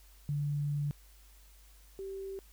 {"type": "tone pair in turn", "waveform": "sine", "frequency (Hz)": [145.3, 387.9], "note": ["D3", "G4"], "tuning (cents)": [-18, -18], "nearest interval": "octave + perfect fourth", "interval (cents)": 1700, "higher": "second", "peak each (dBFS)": [-30, -38], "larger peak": "first", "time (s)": [[0.29, 0.91], [1.99, 2.39]], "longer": "first", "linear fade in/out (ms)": 0, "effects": ["added 50 Hz sine -56 dBFS peak until 2.52 s", "white hiss -63 dBFS RMS until 2.52 s"]}